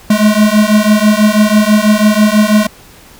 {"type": "beating tone pair", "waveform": "square", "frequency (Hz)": [209.2, 215.3], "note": ["G#3", "A3"], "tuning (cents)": [13, -37], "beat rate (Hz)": 6.1, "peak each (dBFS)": -10, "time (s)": [0.1, 2.67], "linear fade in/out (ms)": 5, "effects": ["pink hiss -39 dBFS RMS until 3.19 s"]}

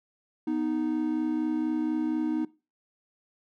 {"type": "tone pair together", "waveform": "triangle", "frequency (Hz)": [246.9, 311.1], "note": ["B3", "D#4"], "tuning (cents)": [0, 0], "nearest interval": "major third", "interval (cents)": 400, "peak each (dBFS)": [-29, -25], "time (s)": [0.47, 2.45], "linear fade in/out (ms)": 5, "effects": ["noise-tail reverb RT60 0.3 s tail -20 dB re dry"]}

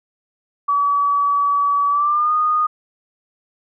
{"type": "tone with pitch glide", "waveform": "sine", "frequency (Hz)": [1142, 1231.1], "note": ["D6", "D#6"], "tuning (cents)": [-49, -19], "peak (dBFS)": -14, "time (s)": [0.68, 2.67], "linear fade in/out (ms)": 10, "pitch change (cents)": 130, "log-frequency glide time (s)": [1.89, 2.33], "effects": []}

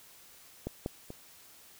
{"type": "clicks", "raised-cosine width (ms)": 2, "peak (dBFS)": [-21, -19, -28], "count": 3, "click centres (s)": [0.67, 0.861, 1.104], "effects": ["white hiss -56 dBFS RMS until 1.79 s"]}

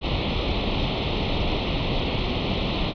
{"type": "noise with comb filter", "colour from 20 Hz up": "pink", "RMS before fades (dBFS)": -24, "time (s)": [0.01, 2.94], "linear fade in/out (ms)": 50, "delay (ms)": 0.31, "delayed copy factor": 0.85, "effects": ["resampled to 11025 Hz"]}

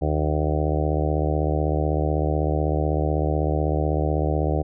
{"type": "harmonic tone", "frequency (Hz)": 76, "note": "D#2", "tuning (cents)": -40, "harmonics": [1, 2, 4, 5, 6, 7, 8, 9, 10], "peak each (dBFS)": [-23, -26, -29, -30, -31, -31, -32, -33, -33], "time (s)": [0.01, 4.63], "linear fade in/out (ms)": 20, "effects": []}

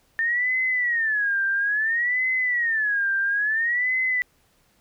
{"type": "tone with vibrato", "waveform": "sine", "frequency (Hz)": 1797, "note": "A6", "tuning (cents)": 36, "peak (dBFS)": -20, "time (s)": [0.19, 4.22], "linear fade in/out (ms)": 0, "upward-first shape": "sine", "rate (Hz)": 0.59, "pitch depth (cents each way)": 220, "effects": ["pink hiss -63 dBFS RMS until 4.8 s"]}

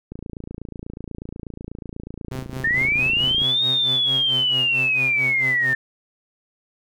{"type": "click train", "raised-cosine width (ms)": 3, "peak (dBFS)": -20, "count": 94, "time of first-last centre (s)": [0.12, 3.418], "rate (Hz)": 28.2}
{"type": "tone with tremolo", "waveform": "sawtooth", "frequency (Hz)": 130.3, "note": "C3", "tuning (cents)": -7, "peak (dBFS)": -24, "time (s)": [2.31, 5.74], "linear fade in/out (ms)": 10, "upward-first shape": "sine", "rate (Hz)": 4.5, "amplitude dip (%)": 85}
{"type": "linear two-way sweep", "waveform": "sine", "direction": "up then down", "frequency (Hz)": [1773, 3748, 1773], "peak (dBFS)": -17, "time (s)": [2.64, 5.75], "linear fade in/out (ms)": 5, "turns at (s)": 3.65}
{"effects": []}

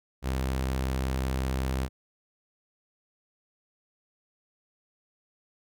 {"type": "tone", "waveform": "sawtooth", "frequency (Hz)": 65.41, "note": "C2", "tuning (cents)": 0, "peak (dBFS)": -23, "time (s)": [0.22, 1.89], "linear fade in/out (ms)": 50, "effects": []}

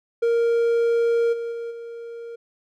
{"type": "tone with level steps", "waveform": "triangle", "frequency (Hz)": 466.2, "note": "A#4", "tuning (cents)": 0, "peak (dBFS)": [-15, -24, -26, -31], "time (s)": [0.22, 2.36], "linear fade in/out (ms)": 10, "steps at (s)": [1.32, 1.51, 1.7], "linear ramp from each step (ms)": 20, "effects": []}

